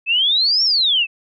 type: exponential two-way sweep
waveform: sine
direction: up then down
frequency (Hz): 2555 to 5588 to 2555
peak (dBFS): -13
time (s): 0.06-1.07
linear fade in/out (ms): 50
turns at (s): 0.64
effects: none